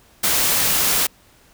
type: noise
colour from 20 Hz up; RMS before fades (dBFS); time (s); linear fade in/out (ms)
white; -18; 0.23-1.07; 10
effects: pink hiss -53 dBFS RMS until 1.53 s